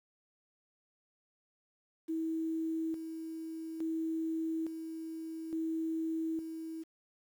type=tone with tremolo; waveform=sine; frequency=322.6 Hz; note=E4; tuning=37 cents flat; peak=-32 dBFS; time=2.08-6.84 s; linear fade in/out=20 ms; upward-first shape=square; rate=0.58 Hz; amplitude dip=55%; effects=10-bit